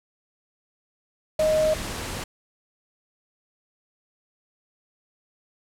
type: tone in noise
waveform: sine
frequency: 623 Hz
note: D#5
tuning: 2 cents sharp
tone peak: -18 dBFS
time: 1.39-1.74 s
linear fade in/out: 5 ms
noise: pink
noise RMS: -32 dBFS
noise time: 1.39-2.24 s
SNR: +11 dB
effects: low-pass 11000 Hz 12 dB/octave